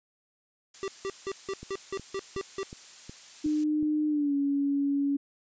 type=noise; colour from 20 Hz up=blue; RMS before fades=-44 dBFS; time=0.74-3.64 s; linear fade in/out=5 ms
type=tone bursts; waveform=square; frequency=390 Hz; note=G4; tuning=9 cents flat; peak=-31 dBFS; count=9; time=0.83-2.631 s; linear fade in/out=0 ms; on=49 ms; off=170 ms
type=click train; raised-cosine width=3 ms; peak=-29 dBFS; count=7; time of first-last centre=1.63-3.828 s; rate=2.73 Hz
type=tone with pitch glide; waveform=sine; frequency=303.3 to 281.4 Hz; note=D#4 to C#4; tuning=-44 to +26 cents; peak=-24 dBFS; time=3.44-5.17 s; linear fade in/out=10 ms; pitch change=-130 cents; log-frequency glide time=4.08-4.34 s
effects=resampled to 16000 Hz